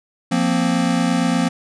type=chord; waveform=square; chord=F suspended fourth; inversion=none; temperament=equal; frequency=174.61 / 233.1 / 261.6 Hz; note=F3 / Bb3 / C4; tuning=0 / 0 / 0 cents; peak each=-21 dBFS; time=0.31-1.49 s; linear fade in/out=10 ms; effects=resampled to 22050 Hz